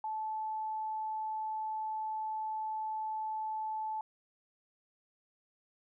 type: tone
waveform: sine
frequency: 870 Hz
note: A5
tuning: 20 cents flat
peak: -34 dBFS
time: 0.04-4.01 s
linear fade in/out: 2 ms
effects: none